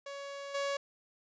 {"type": "tone with level steps", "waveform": "sawtooth", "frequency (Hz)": 560, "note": "C#5", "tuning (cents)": 18, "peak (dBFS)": [-37, -28], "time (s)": [0.06, 0.77], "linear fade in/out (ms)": 5, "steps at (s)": 0.54, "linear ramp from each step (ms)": 10, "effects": ["resampled to 16000 Hz"]}